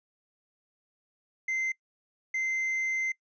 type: tone pair in turn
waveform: triangle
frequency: 2076 / 2076 Hz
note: C7 / C7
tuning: -14 / -14 cents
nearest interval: unison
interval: 0 cents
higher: neither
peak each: -26 / -26 dBFS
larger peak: neither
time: 1.48-1.72 / 2.34-3.12 s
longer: second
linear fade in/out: 5 ms
effects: noise-tail reverb RT60 0.1 s tail -24 dB re dry + resampled to 16000 Hz